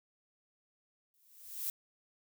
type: noise with exponential growth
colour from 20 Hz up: violet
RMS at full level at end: -34 dBFS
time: 1.14-1.7 s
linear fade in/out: 1 ms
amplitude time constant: 120 ms
effects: none